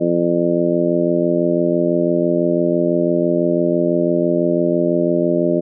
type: harmonic tone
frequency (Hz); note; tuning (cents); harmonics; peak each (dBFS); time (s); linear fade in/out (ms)
86; F2; -26; 2 / 3 / 4 / 5 / 6 / 7; -22 / -21 / -18 / -24 / -27 / -19; 0-5.61; 20
effects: none